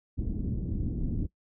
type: low-pass noise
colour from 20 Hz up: pink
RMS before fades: -31 dBFS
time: 0.17-1.27 s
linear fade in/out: 20 ms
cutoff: 290 Hz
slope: 24 dB/octave
effects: noise-tail reverb RT60 0.1 s tail -20 dB re dry